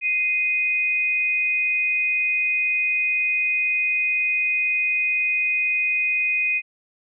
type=tone pair together; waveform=sine; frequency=2091 / 2489 Hz; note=C7 / D#7; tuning=-2 / 0 cents; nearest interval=minor third; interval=302 cents; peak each=-29 / -19 dBFS; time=0.01-6.62 s; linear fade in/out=50 ms; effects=none